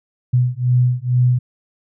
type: beating tone pair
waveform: sine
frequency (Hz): 123.4 / 125.6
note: B2 / B2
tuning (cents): -1 / +30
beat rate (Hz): 2.2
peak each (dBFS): -16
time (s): 0.33-1.39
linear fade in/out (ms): 10
effects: none